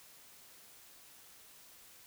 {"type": "silence", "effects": ["white hiss -58 dBFS RMS until 2.06 s"]}